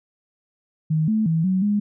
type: tone with pitch steps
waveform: sine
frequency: 156.8 / 217.7 / 162.3 / 187.3 / 206.4 Hz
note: D#3 / A3 / E3 / F#3 / G#3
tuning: +14 / -18 / -27 / +21 / -10 cents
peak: -17 dBFS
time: 0.9-1.8 s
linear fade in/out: 10 ms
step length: 180 ms
effects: none